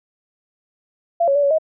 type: tone with pitch steps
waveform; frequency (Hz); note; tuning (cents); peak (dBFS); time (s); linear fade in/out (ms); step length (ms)
sine; 682 / 555 / 576 / 562 / 632; F5 / C#5 / D5 / C#5 / D#5; -41 / +2 / -34 / +24 / +27; -13; 1.2-1.585; 10; 77
effects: none